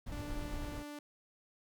brown noise with tremolo, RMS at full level -40 dBFS, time 0.06-0.83 s, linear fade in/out 10 ms, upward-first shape sine, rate 8.9 Hz, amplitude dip 30%
sawtooth tone, 293.7 Hz, D4, in tune, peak -40 dBFS, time 0.12-0.99 s, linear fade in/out 2 ms
effects none

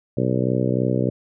harmonic tone, 63.2 Hz, B1, 41 cents sharp, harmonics 2 / 3 / 4 / 5 / 6 / 7 / 8 / 9, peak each -23 / -25 / -26 / -27 / -28 / -28 / -29 / -30 dBFS, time 0.17-1.1 s, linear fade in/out 5 ms, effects none

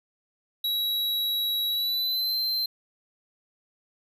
square tone with pitch glide, 3881 to 4112 Hz, B7 to C8, -31 to -31 cents, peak -25 dBFS, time 0.64-2.66 s, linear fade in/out 5 ms, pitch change +100 cents, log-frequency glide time 1.68-2.36 s, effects none

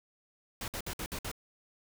pink noise bursts, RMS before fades -38 dBFS, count 6, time 0.61-1.315 s, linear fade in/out 2 ms, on 70 ms, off 57 ms, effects none

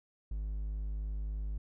triangle tone, 51.7 Hz, G#1, 7 cents flat, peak -32 dBFS, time 0.31-1.58 s, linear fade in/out 5 ms, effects none

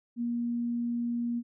sine tone, 237.4 Hz, A#3, 32 cents sharp, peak -28 dBFS, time 0.16-1.43 s, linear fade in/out 50 ms, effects none

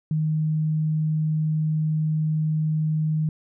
sine tone, 155.56 Hz, D#3, in tune, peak -20 dBFS, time 0.11-3.29 s, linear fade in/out 2 ms, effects none

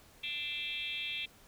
sine tone with frequency modulation, 2951 Hz, F#7, 5 cents flat, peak -35 dBFS, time 0.23-1.26 s, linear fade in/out 10 ms, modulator 296 Hz, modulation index 2.3, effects pink hiss -60 dBFS RMS until 1.47 s

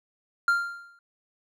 triangle tone with exponential decay, 1393 Hz, F6, 5 cents flat, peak -15 dBFS, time 0.48-0.99 s, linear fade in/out 2 ms, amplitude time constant 110 ms, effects none

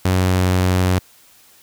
sawtooth tone with pitch glide, 92.5 to 91.81 Hz, F#2 to F#2, 0 to -13 cents, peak -10 dBFS, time 0.05-0.99 s, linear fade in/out 5 ms, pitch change -13 cents, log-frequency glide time 0.17-0.44 s, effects white hiss -50 dBFS RMS until 1.62 s

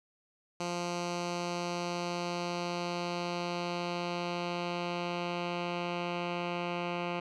10% pulse tone with low-pass filter sweep, 174.61 Hz, F3, in tune, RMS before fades -35 dBFS, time 0.6-7.2 s, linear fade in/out 5 ms, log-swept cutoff 6200 to 2700 Hz, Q 1.6, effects none

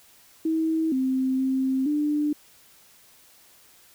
sine tone with pitch steps, 320.9 / 261.4 / 263.8 / 297.1 Hz, E4 / C4 / C4 / D4, -46 / -1 / +14 / +20 cents, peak -21 dBFS, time 0.45-2.33 s, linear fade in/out 5 ms, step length 470 ms, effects white hiss -55 dBFS RMS until 3.94 s

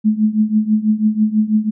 sine tone with tremolo, 214.9 Hz, A3, 41 cents flat, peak -8 dBFS, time 0.04-1.71 s, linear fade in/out 20 ms, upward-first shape triangle, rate 6.1 Hz, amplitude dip 90%, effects none

